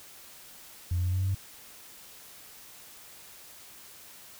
sine tone with pitch steps, 87.6 / 89.29 / 91 / 92.76 / 94.54 / 96.36 Hz, F2 / F2 / F#2 / F#2 / F#2 / G2, +6 / +39 / -28 / +5 / +38 / -29 cents, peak -24 dBFS, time 0.91-1.348 s, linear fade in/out 5 ms, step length 73 ms, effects tanh soft clip ceiling -21 dBFS + white hiss -50 dBFS RMS until 4.39 s

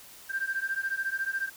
sine beating tone pair, 1572 / 1586 Hz, G6 / G6, +4 / +20 cents, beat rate 14 Hz, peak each -31 dBFS, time 0.29-1.5 s, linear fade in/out 20 ms, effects tanh soft clip ceiling -21 dBFS + white hiss -50 dBFS RMS until 1.56 s

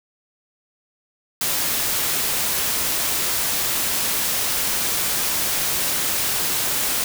white noise, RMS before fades -22 dBFS, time 1.41-7.04 s, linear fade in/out 2 ms, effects none

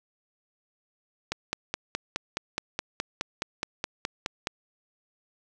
click train, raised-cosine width 0.2 ms, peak -11 dBFS, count 16, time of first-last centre 1.32-4.471 s, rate 4.76 Hz, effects none

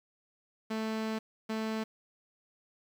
sawtooth tone bursts at uneven times, 220 Hz, A3, in tune, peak -28 dBFS, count 2, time 0.7-1.19 / 1.49-1.84 s, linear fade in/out 10 ms, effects low-pass 5000 Hz 12 dB/octave + 9-bit

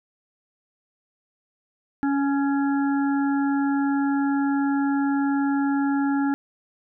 harmonic tone with a mistuned harmonic, 279.3 Hz, C#4, 13 cents sharp, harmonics 1 / 3 / 5 / 6, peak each -20 / -30 / -34 / -36 dBFS, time 2.03-6.34 s, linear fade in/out 0 ms, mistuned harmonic 5, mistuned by -20 cents, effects none

